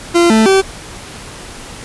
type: tone with pitch steps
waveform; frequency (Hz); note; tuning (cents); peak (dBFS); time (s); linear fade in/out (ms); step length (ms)
40% pulse; 343.6 / 220.5 / 385.8; F4 / A3 / G4; -28 / +4 / -28; -6; 0.14-0.62; 20; 160
effects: pink hiss -31 dBFS RMS until 1.84 s + resampled to 24000 Hz